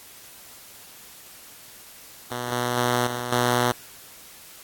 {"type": "tone with level steps", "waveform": "5% pulse", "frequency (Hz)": 122.1, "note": "B2", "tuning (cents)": -19, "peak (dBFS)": [-17, -12, -9, -17, -8], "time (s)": [2.31, 3.72], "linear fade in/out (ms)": 5, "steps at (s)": [2.52, 2.77, 3.07, 3.32], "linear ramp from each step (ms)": 2, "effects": ["white hiss -46 dBFS RMS until 4.63 s", "AAC 64 kbps"]}